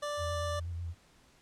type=tone; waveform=25% pulse; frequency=587.3 Hz; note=D5; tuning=in tune; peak=-30 dBFS; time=0.02-0.6 s; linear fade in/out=10 ms
type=tone with vibrato; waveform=sine; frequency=85.3 Hz; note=F2; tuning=40 cents flat; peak=-35 dBFS; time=0.17-0.95 s; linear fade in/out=50 ms; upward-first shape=sine; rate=8.1 Hz; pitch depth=46 cents each way
effects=pink hiss -63 dBFS RMS until 1.41 s + low-pass 9000 Hz 12 dB/octave